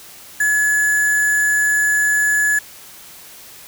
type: tone with sample-and-hold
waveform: sine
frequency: 1701 Hz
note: G#6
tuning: 41 cents sharp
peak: -13 dBFS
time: 0.4-2.59 s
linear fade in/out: 5 ms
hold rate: 8820 Hz
effects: white hiss -40 dBFS RMS until 3.67 s